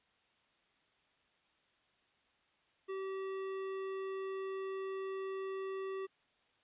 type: tone with tanh clipping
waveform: sine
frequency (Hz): 384.7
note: G4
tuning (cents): -33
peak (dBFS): -40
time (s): 2.88-6.07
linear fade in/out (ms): 20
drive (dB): 16
effects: white hiss -73 dBFS RMS until 6.63 s + resampled to 8000 Hz